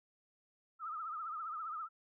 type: tone with vibrato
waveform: sine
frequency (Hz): 1278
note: D#6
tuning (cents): +46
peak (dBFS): -39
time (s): 0.79-1.89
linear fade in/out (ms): 50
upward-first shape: triangle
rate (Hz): 15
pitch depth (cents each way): 120
effects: none